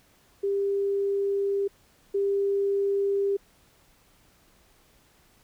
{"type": "tone pair in turn", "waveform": "sine", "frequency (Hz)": [397.8, 397.8], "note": ["G4", "G4"], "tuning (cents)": [25, 25], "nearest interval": "unison", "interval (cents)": 0, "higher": "neither", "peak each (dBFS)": [-23, -22], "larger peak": "second", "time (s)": [[0.43, 1.68], [2.14, 3.37]], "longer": "first", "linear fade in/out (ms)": 10, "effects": ["pink hiss -61 dBFS RMS until 5.43 s"]}